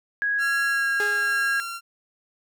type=tone with pitch glide; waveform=sine; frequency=1657 to 1630.4 Hz; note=G#6 to G#6; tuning=-4 to -32 cents; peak=-21 dBFS; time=0.22-1.6 s; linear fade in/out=0 ms; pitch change=-28 cents; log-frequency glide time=0.66-0.89 s
type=tone with tremolo; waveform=sawtooth; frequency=1373 Hz; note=F6; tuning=30 cents flat; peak=-24 dBFS; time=0.38-1.81 s; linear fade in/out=50 ms; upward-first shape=sine; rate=1.2 Hz; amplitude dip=40%
type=tone with exponential decay; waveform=sawtooth; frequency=415.3 Hz; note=G#4; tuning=in tune; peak=-22 dBFS; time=1-1.69 s; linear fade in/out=1 ms; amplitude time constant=150 ms
effects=none